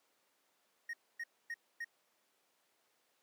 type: tone bursts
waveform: triangle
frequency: 1864.7 Hz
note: A#6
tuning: in tune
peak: -37 dBFS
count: 4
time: 0.89-1.846 s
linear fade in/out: 5 ms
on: 44 ms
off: 260 ms
effects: pink hiss -75 dBFS RMS until 3.22 s + high-pass 400 Hz 12 dB/octave